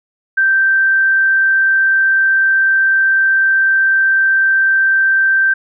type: tone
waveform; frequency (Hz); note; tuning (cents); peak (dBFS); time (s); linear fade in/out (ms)
sine; 1564; G6; -4; -9; 0.37-5.54; 10
effects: none